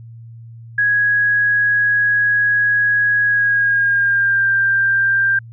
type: tone with pitch glide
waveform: sine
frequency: 1661.2 to 1585.3 Hz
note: G#6 to G6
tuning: 0 to +19 cents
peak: -12 dBFS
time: 0.78-5.39 s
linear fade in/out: 5 ms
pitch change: -81 cents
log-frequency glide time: 3.24-4.47 s
effects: added 115 Hz sine -34 dBFS peak until 5.52 s